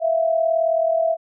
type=tone pair together; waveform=sine; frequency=653.2 / 692 Hz; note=E5 / F5; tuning=-16 / -16 cents; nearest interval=minor second; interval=100 cents; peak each=-17 / -23 dBFS; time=0-1.17 s; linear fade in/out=50 ms; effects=none